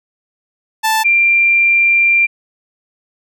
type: tone pair in turn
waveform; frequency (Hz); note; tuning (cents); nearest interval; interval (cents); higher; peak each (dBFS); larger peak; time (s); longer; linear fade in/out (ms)
sawtooth / sine; 880 / 2375; A5 / D7; 0 / +19; octave + perfect fourth; 1719; second; -8; neither; 0.83-1.04 / 1.04-2.27; second; 20
effects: none